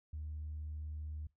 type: tone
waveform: sine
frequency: 76.3 Hz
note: D#2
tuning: 33 cents flat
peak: -39 dBFS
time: 0.13-1.27 s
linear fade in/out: 5 ms
effects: noise-tail reverb RT60 0.2 s tail -23 dB re dry + tanh soft clip ceiling -36 dBFS